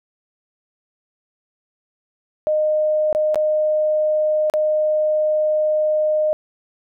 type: tone with dropouts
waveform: sine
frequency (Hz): 614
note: D#5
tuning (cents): -23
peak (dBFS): -15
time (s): 2.47-6.33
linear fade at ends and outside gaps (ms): 0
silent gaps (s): 3.128-3.149 / 3.345-3.357 / 4.499-4.538
effects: none